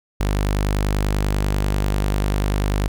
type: tone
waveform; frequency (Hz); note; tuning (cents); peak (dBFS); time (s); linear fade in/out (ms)
sawtooth; 50.2; G1; +42; -14; 0.2-2.88; 5
effects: none